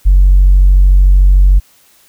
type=tone with tanh clipping; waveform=triangle; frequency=46.74 Hz; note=F#1; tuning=18 cents sharp; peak=-3 dBFS; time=0.05-1.6 s; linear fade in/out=20 ms; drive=5 dB; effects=white hiss -48 dBFS RMS until 2.08 s